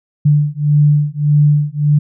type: beating tone pair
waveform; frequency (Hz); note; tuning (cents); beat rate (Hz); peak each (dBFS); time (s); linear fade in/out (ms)
sine; 146.83 / 148.53; D3 / D3; 0 / +20; 1.7; -12; 0.25-1.99; 10
effects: none